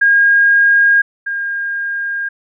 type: tone pair in turn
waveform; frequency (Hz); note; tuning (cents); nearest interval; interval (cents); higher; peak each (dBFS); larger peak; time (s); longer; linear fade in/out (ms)
sine; 1625 / 1614.7; G#6 / G#6; -38 / -49; unison; 11; first; -7 / -17; first; 0.01-1.02 / 1.26-2.29; second; 10
effects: none